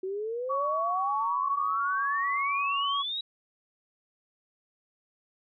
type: exponential sweep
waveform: sine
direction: up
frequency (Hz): 370 to 3891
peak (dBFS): -30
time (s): 0.03-3.21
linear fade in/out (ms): 5
type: tone with vibrato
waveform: sine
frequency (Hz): 1123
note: C#6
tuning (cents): +22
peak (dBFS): -27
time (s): 0.49-3.03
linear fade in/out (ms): 20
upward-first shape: triangle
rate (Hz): 8.6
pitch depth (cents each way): 18
effects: none